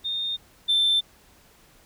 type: tone pair in turn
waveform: sine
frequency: 3655 / 3553 Hz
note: A#7 / A7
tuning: -35 / +16 cents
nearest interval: unison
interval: 49 cents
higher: first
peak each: -25 / -16 dBFS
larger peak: second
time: 0.04-0.37 / 0.68-1.01 s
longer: neither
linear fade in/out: 20 ms
effects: tanh soft clip ceiling -16 dBFS + pink hiss -56 dBFS RMS until 1.85 s